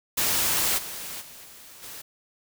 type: noise with level steps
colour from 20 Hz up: white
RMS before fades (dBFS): -24 / -36 / -45 / -47 / -40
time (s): 0.17-2.02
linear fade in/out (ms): 10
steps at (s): 0.77 / 1.2 / 1.44 / 1.82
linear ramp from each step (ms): 20
effects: none